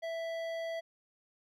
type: tone with hard clipping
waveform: sine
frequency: 660 Hz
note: E5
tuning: 2 cents sharp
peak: -37 dBFS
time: 0.02-0.81 s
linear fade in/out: 20 ms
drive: 12 dB
effects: none